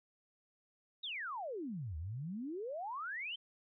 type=exponential two-way sweep; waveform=sine; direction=down then up; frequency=3883 to 74 to 3177 Hz; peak=-39 dBFS; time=1.03-3.36 s; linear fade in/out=10 ms; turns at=1.97 s; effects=none